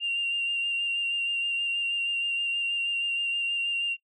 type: tone with vibrato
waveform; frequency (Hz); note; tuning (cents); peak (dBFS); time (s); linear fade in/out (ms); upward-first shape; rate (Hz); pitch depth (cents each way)
sine; 2780; F7; -9; -24; 0-3.97; 50; sine; 6.3; 18
effects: noise-tail reverb RT60 0.1 s tail -22 dB re dry + tanh soft clip ceiling -21 dBFS